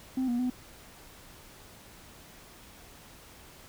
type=tone with pitch steps; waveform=sine; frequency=259.9 / 240.6 / 250.8 Hz; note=C4 / B3 / B3; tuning=-11 / -45 / +27 cents; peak=-24 dBFS; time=0.17-0.5 s; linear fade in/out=5 ms; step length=110 ms; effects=tanh soft clip ceiling -25 dBFS + pink hiss -52 dBFS RMS until 3.68 s